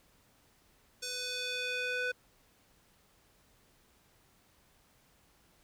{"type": "tone with band-pass filter sweep", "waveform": "square", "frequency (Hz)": 498.3, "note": "B4", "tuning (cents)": 15, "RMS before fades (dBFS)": -36, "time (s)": [1.02, 2.12], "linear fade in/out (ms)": 10, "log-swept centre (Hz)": [6000, 1700], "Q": 1.6, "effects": ["pink hiss -67 dBFS RMS until 5.63 s"]}